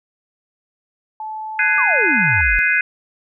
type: tone with pitch glide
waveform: sine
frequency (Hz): 868 to 876.1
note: A5 to A5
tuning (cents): -24 to -8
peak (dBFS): -25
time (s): 1.2-2.41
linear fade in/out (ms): 2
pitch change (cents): +16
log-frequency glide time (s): 1.39-1.85
type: chord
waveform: sine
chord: Ab dominant seventh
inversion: third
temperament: just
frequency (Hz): 1495.1 / 1661.2 / 2077 / 2492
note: Gb6 / Ab6 / C7 / Eb7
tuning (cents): +18 / 0 / -13 / +2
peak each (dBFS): -19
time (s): 1.59-2.81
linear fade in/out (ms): 2
type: exponential sweep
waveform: sine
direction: down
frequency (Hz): 1217 to 38.89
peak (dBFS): -20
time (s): 1.78-2.59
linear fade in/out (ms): 0
effects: none